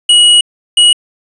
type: tone pair in turn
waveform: square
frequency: 2910 / 2910 Hz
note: F#7 / F#7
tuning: -29 / -29 cents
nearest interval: unison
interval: 0 cents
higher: neither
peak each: -4 dBFS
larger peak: neither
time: 0.09-0.41 / 0.77-0.93 s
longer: first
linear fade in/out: 5 ms
effects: resampled to 24000 Hz + 7-bit